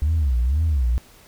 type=tone with vibrato; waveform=sine; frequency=69.3 Hz; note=C#2; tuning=in tune; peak=-15 dBFS; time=0.02-0.98 s; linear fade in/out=0 ms; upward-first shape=sine; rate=2 Hz; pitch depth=280 cents each way; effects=tanh soft clip ceiling -14 dBFS + pink hiss -50 dBFS RMS until 1.27 s